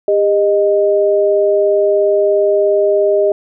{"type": "tone pair together", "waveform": "sine", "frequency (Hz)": [401.5, 618.5], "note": ["G4", "D#5"], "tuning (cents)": [41, -10], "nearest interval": "perfect fifth", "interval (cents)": 749, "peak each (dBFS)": -12, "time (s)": [0.08, 3.32], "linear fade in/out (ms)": 2, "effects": []}